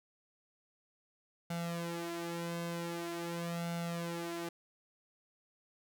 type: tone with flanger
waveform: sawtooth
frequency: 170 Hz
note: F3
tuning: 46 cents flat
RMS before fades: -39 dBFS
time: 1.5-4.49 s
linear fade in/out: 5 ms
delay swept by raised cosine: 1.4 to 4 ms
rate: 0.45 Hz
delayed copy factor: +0.8
effects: none